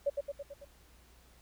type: tone with echo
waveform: sine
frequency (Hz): 566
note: C#5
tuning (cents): +36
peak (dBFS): -26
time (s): 0.06-0.1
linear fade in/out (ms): 10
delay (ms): 110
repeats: 5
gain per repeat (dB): -4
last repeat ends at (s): 0.65
effects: added 60 Hz sine -61 dBFS peak until 1.41 s + pink hiss -63 dBFS RMS until 1.41 s